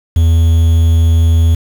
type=tone with quantisation; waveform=triangle; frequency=82.41 Hz; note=E2; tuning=in tune; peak=-4 dBFS; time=0.16-1.55 s; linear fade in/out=5 ms; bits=5; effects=none